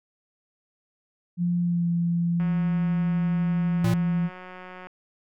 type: tone with pitch glide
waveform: sine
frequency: 174.6 to 171.01 Hz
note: F3 to F3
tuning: 0 to -36 cents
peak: -21 dBFS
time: 1.37-4.3 s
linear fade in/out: 50 ms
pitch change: -36 cents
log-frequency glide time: 1.6-1.88 s
type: click train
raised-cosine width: 0.5 ms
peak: -27 dBFS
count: 453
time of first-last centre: 2.4-4.87 s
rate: 183 Hz
type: tone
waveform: square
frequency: 114.6 Hz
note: A#2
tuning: 29 cents flat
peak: -23 dBFS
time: 3.84-3.94 s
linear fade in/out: 5 ms
effects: none